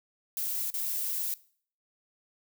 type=noise with dropouts; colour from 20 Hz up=violet; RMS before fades=-32 dBFS; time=0.37-1.34 s; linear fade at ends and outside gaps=1 ms; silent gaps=0.702-0.74 s; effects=noise-tail reverb RT60 0.5 s tail -20 dB re dry